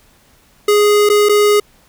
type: tone with dropouts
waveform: square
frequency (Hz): 415.3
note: G#4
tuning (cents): 0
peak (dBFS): -9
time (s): 0.68-1.6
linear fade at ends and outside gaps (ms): 5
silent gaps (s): 1.091-1.098 / 1.288-1.293
effects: pink hiss -51 dBFS RMS until 1.88 s